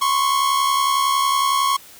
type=tone pair together; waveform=45% pulse; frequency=1028 / 1098.9 Hz; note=C6 / C#6; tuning=-31 / -15 cents; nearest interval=minor second; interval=116 cents; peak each=-23 / -17 dBFS; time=0.01-1.77 s; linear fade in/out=10 ms; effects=white hiss -44 dBFS RMS until 1.99 s